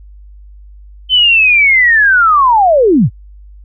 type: linear sweep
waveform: sine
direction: down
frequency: 3079 to 77.1 Hz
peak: -5 dBFS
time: 1.09-3.1 s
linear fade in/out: 50 ms
effects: added 50 Hz sine -33 dBFS peak until 3.64 s